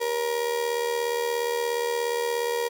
35% pulse tone with amplitude modulation, 473.7 Hz, A#4, 28 cents sharp, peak -20 dBFS, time 0-2.69 s, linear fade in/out 20 ms, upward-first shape sine, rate 77 Hz, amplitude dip 60%, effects none

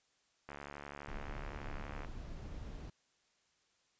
click train, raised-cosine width 0.5 ms, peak -31 dBFS, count 113, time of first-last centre 0.49-2.048 s, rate 71.9 Hz
brown noise, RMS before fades -45 dBFS, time 1.08-2.9 s, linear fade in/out 5 ms
effects white hiss -75 dBFS RMS until 3.99 s + resampled to 16000 Hz

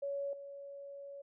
sine tone with level steps, 561 Hz, C#5, 21 cents sharp, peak -35 / -45 dBFS, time 0.02-1.22 s, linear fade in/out 10 ms, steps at 0.33 s, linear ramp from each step 2 ms, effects none

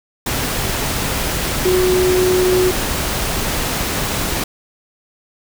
sine tone in noise, 367.2 Hz, F#4, 13 cents flat, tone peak -12 dBFS, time 1.65-2.71 s, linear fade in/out 5 ms, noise pink, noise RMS -20 dBFS, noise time 0.26-4.44 s, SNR +5 dB, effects none

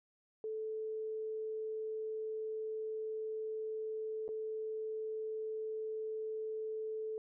sine tone with dropouts, 436.9 Hz, A4, 12 cents flat, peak -37 dBFS, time 0.44-7.18 s, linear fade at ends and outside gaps 1 ms, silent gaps 4.28-4.289 s, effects none

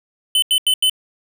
square tone bursts, 3034 Hz, F#7, 43 cents sharp, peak -13 dBFS, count 4, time 0.35-0.897 s, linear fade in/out 2 ms, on 73 ms, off 85 ms, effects none

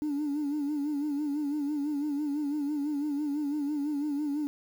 sine tone with vibrato, 292.1 Hz, D4, 9 cents flat, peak -26 dBFS, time 0.02-4.47 s, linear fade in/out 0 ms, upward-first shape sine, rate 6 Hz, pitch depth 72 cents each way, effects tanh soft clip ceiling -26 dBFS + 9-bit

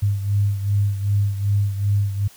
sine beating tone pair, 100.6 / 103.2 Hz, G2 / G#2, +45 / -10 cents, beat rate 2.6 Hz, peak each -18 / -24 dBFS, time 0.02-2.28 s, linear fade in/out 10 ms, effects white hiss -48 dBFS RMS until 2.36 s

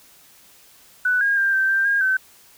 sine tone with pitch steps, 1490 / 1627 / 1590 / 1558 / 1576 / 1621 / 1534 Hz, F#6 / G#6 / G6 / G6 / G6 / G#6 / G6, +12 / -36 / +24 / -11 / +9 / -42 / -38 cents, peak -16 dBFS, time 1.05-2.17 s, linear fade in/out 5 ms, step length 160 ms, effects white hiss -51 dBFS RMS until 2.57 s

